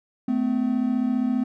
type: tone pair together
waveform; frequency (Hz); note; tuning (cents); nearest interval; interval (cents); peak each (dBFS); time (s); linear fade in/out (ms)
triangle; 220.1 / 255.1; A3 / C4; +1 / -44; minor third; 255; -23 / -20; 0.28-1.44; 5
effects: none